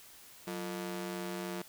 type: ring-modulated tone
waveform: sawtooth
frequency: 266.7 Hz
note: C4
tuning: 33 cents sharp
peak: -30 dBFS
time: 0.47-1.62 s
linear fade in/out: 5 ms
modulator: 81.8 Hz
effects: white hiss -55 dBFS RMS until 1.68 s